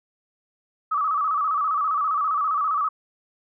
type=tone with vibrato; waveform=sine; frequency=1215 Hz; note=D#6; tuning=42 cents flat; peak=-20 dBFS; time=0.91-2.89 s; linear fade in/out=10 ms; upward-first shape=square; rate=15 Hz; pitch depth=85 cents each way; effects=none